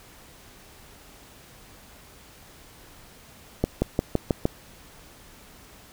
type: accelerating click train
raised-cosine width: 2 ms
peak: -7 dBFS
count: 6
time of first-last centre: 3.64-4.454 s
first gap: 180 ms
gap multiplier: 0.95
effects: pink hiss -50 dBFS RMS until 5.92 s